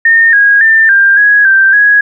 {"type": "tone with pitch steps", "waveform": "sine", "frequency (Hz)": [1826, 1642, 1790, 1593, 1663, 1568, 1663], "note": ["A#6", "G#6", "A6", "G6", "G#6", "G6", "G#6"], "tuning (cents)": [-36, -20, 29, 27, 2, 0, 2], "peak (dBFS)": -3, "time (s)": [0.05, 2.01], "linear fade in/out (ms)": 5, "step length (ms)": 280, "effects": []}